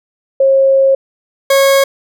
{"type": "tone pair in turn", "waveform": ["sine", "40% pulse"], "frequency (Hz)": [540, 547.5], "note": ["C#5", "C#5"], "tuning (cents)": [-45, -22], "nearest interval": "unison", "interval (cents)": 23, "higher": "second", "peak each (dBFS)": -6, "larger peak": "neither", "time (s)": [[0.4, 0.95], [1.5, 1.84]], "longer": "first", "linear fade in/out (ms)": 5, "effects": []}